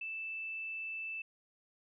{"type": "tone", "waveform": "sine", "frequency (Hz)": 2642, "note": "E7", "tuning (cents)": 3, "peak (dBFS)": -38, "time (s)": [0.01, 1.22], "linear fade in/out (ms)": 5, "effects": []}